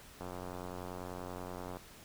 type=click train; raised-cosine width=1 ms; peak=-29 dBFS; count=142; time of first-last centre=0.21-1.77 s; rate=90.4 Hz; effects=pink hiss -55 dBFS RMS until 2.04 s